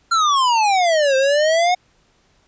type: exponential two-way sweep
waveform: square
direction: down then up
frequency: 1391 to 523.3 to 735 Hz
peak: -14 dBFS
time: 0.11-1.75 s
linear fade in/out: 10 ms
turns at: 1.16 s
effects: pink hiss -59 dBFS RMS until 2.47 s + resampled to 16000 Hz